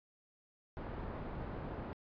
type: low-pass noise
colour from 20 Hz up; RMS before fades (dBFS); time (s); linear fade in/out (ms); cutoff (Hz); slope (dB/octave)
pink; -43; 0.77-1.93; 0; 1100; 12
effects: resampled to 11025 Hz